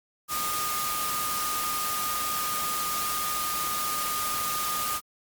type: tone in noise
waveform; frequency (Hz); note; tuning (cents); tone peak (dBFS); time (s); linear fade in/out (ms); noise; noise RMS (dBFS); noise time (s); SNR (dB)
sine; 1226; D#6; -26; -30; 0.28-5.01; 50; white; -31; 0.28-5.01; -2
effects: Opus 48 kbps